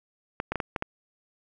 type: clicks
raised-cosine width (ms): 0.5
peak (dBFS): -13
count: 6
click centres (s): 0.401 / 0.52 / 0.557 / 0.602 / 0.762 / 0.824
effects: none